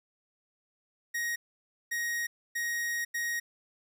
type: tone bursts at uneven times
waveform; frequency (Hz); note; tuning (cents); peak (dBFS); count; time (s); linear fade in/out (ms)
45% pulse; 1881; A#6; +15; -30; 4; 1.14-1.36 / 1.91-2.27 / 2.55-3.05 / 3.14-3.4; 10
effects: none